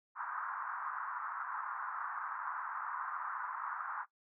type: band-pass noise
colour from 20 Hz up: pink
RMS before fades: -41 dBFS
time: 0.15-4.06 s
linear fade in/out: 50 ms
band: 960 to 1500 Hz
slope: 48 dB/octave
effects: noise-tail reverb RT60 0.1 s tail -17 dB re dry